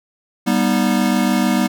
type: chord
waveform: square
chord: G augmented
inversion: none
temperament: equal with one note detuned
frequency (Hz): 196 / 242.7 / 311.1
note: G3 / B3 / D#4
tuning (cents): 0 / -30 / 0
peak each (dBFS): -19 / -18 / -22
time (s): 0.46-1.68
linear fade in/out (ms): 20
effects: none